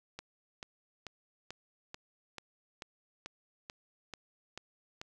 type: click train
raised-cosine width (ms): 0.2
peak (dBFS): -25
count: 12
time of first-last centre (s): 0.19-5.015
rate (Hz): 2.28
effects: none